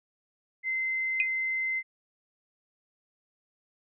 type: tone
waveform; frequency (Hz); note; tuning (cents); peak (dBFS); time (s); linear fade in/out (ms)
sine; 2068; C7; -21; -27; 0.63-1.83; 50
type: tone with exponential decay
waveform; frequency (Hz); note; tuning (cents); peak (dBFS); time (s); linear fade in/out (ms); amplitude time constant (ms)
sine; 2489; D#7; 0; -18; 1.2-1.28; 1; 17
effects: none